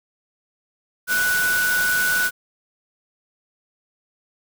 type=tone in noise; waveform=sine; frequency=1480 Hz; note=F#6; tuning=in tune; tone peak=-18 dBFS; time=1.07-2.31 s; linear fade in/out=50 ms; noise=white; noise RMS=-26 dBFS; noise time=1.07-2.31 s; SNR=+5 dB; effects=none